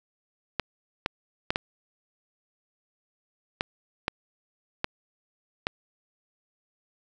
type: clicks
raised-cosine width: 0.3 ms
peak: -9 dBFS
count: 8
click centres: 0.597 / 1.061 / 1.505 / 1.559 / 3.609 / 4.081 / 4.844 / 5.669 s
effects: none